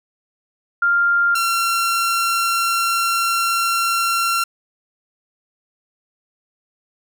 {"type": "tone pair in turn", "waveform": ["sine", "sawtooth"], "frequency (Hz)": [1396.9, 1365.8], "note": ["F6", "F6"], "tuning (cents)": [0, -39], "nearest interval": "unison", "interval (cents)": 39, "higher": "first", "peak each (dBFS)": -13, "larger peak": "neither", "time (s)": [[0.82, 1.35], [1.35, 4.44]], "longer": "second", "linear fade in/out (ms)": 5, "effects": []}